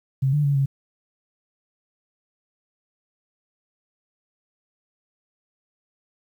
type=tone with pitch steps; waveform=sine; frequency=134.1 / 147.7 / 141.7 / 137.2 Hz; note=C3 / D3 / C#3 / C#3; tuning=+43 / +10 / +38 / -17 cents; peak=-17 dBFS; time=0.22-0.66 s; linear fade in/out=10 ms; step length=110 ms; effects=9-bit